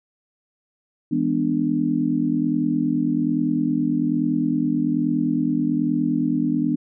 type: chord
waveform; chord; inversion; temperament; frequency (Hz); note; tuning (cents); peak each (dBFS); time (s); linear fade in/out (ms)
sine; E dominant seventh; none; just; 164.81 / 206 / 247.2 / 296.7; E3 / G#3 / B3 / D4; 0 / -14 / +2 / +18; -27 / -28 / -22 / -22; 1.11-6.76; 10
effects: none